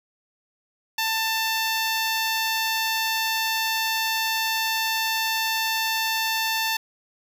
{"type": "tone", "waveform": "10% pulse", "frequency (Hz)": 890, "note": "A5", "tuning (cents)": 20, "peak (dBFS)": -14, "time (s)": [0.98, 6.77], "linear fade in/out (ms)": 5, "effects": []}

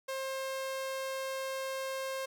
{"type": "tone", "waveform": "sawtooth", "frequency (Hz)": 532, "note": "C5", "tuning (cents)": 29, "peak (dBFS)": -31, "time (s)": [0.08, 2.26], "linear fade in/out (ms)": 10, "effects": []}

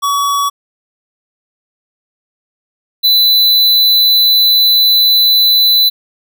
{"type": "tone pair in turn", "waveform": "square", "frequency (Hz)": [1131, 3998], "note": ["C#6", "B7"], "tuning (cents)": [34, 20], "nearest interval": "octave + minor seventh", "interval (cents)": 2186, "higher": "second", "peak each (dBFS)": [-12, -7], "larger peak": "second", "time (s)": [[0.02, 0.5], [3.03, 5.9]], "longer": "second", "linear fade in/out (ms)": 20, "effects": []}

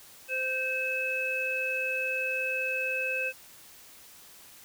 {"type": "harmonic tone", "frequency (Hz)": 518, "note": "C5", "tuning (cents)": -17, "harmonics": [1, 3, 5], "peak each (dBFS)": [-35, -36, -29], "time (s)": [0.28, 3.33], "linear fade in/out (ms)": 50, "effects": ["white hiss -52 dBFS RMS until 4.64 s"]}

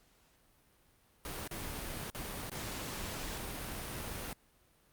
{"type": "noise with dropouts", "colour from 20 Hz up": "pink", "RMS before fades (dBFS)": -41, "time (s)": [1.25, 4.33], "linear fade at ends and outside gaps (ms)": 1, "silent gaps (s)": [[1.476, 1.511], [2.101, 2.148], [2.497, 2.517]], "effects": ["pink hiss -68 dBFS RMS until 4.92 s", "Opus 48 kbps"]}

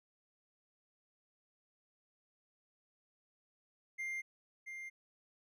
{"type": "tone with echo", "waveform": "triangle", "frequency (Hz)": 2100, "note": "C7", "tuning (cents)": 6, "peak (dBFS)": -36, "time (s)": [3.98, 4.22], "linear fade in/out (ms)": 20, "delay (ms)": 680, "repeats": 1, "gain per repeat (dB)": -6, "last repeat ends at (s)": 4.9, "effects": []}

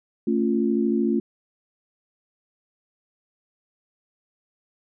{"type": "chord", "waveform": "sine", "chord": "A augmented", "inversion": "none", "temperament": "equal with one note detuned", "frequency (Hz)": [223.5, 277.2, 349.2], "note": ["A3", "C#4", "E#4"], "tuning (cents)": [27, 0, 0], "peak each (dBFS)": [-22, -25, -24], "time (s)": [0.27, 1.2], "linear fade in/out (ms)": 5, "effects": []}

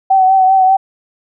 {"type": "tone with vibrato", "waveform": "sine", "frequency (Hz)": 760, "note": "F#5", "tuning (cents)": 46, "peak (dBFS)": -6, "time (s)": [0.1, 0.77], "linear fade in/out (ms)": 10, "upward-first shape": "triangle", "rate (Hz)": 5.1, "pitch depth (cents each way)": 36, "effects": []}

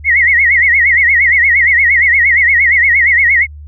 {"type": "tone with vibrato", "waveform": "sine", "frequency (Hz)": 2028, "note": "B6", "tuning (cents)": 45, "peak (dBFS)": -6, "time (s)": [0.04, 3.47], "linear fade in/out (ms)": 50, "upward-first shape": "sine", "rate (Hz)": 8.6, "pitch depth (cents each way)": 150, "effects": ["added 74 Hz sine -28 dBFS peak until 3.67 s"]}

